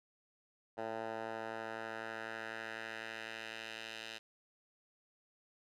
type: tone with band-pass filter sweep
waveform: 10% pulse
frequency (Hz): 112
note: A2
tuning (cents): +31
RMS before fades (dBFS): -44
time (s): 0.77-4.19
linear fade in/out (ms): 20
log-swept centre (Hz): 800 to 3200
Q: 1.5
effects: none